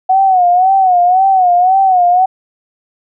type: tone with vibrato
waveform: sine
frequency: 740 Hz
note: F#5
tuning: in tune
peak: -6 dBFS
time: 0.09-2.26 s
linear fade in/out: 10 ms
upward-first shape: sine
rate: 1.9 Hz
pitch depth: 88 cents each way
effects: none